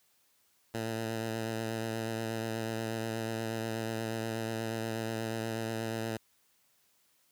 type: tone with vibrato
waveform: 10% pulse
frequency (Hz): 112.6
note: A2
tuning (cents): +40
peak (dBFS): -25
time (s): 0.74-6.17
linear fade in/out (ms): 5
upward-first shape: triangle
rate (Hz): 8.3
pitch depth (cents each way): 26
effects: white hiss -70 dBFS RMS until 7.31 s + high-pass 60 Hz 12 dB/octave